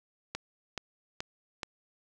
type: click train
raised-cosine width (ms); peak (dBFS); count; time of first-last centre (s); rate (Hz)
0.2; -17; 4; 0.35-1.632; 2.34
effects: none